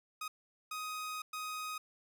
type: tone bursts at uneven times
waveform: sawtooth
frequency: 1253 Hz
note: D#6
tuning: 12 cents sharp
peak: -35 dBFS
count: 3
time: 0.21-0.28 / 0.71-1.22 / 1.33-1.78 s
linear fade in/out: 5 ms
effects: none